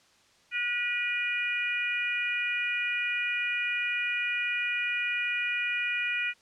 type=harmonic tone with a mistuned harmonic; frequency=483.7 Hz; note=B4; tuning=36 cents flat; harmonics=3 / 4 / 5 / 6; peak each=-34 / -34 / -29 / -39 dBFS; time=0.51-6.34 s; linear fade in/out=50 ms; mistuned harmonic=5; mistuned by=+18 cents; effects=white hiss -62 dBFS RMS until 6.41 s + low-pass 6000 Hz 12 dB/octave